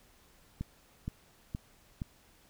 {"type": "click train", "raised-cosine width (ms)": 5, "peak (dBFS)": -23, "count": 4, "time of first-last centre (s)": [0.61, 2.018], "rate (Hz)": 2.13, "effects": ["pink hiss -63 dBFS RMS until 2.49 s"]}